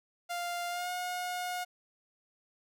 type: tone with pitch glide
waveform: sawtooth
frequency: 698.5 to 720.2 Hz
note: F5 to F#5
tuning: 0 to -47 cents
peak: -30 dBFS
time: 0.29-1.65 s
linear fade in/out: 20 ms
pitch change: +53 cents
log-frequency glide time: 0.69-0.9 s
effects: none